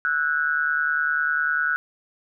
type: tone with amplitude modulation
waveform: sine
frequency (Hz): 1473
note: F#6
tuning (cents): -8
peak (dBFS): -16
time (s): 0.05-1.76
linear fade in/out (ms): 0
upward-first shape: sine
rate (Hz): 150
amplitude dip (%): 85
effects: none